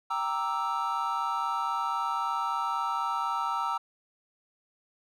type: chord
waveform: triangle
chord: E half-diminished seventh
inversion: first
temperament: equal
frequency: 784 / 932.3 / 1174.7 / 1318.5 Hz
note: G5 / Bb5 / D6 / E6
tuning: 0 / 0 / 0 / 0 cents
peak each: -34 / -30 / -35 / -29 dBFS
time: 0.1-3.78 s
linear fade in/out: 10 ms
effects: none